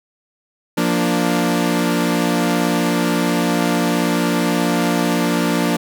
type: chord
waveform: sawtooth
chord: Bb major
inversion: second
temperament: equal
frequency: 174.61 / 233.1 / 293.7 Hz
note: F3 / Bb3 / D4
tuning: 0 / 0 / 0 cents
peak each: -16 dBFS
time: 0.77-5.77 s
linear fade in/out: 10 ms
effects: none